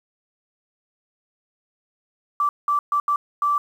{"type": "tone bursts at uneven times", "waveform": "sine", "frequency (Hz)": 1165, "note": "D6", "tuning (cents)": -14, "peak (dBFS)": -17, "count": 5, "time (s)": [[2.4, 2.49], [2.68, 2.79], [2.92, 3], [3.08, 3.16], [3.42, 3.58]], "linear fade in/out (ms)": 2, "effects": ["8-bit"]}